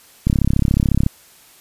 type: click train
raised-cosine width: 5 ms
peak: -3 dBFS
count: 28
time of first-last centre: 0.27-1.064 s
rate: 34 Hz
effects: white hiss -48 dBFS RMS until 1.6 s + resampled to 32000 Hz